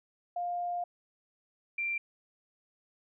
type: tone pair in turn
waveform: sine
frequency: 704 / 2363 Hz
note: F5 / D7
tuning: +14 / +10 cents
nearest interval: octave + major sixth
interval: 2096 cents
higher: second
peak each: -31 / -30 dBFS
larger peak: second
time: 0.36-0.84 / 1.78-1.98 s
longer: first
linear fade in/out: 5 ms
effects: none